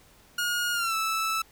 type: tone with pitch glide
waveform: sawtooth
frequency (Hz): 1433 to 1314.1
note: F6 to E6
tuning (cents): +44 to -6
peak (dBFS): -22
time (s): 0.38-1.42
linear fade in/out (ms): 5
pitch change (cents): -150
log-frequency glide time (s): 0.73-0.95
effects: pink hiss -57 dBFS RMS until 1.51 s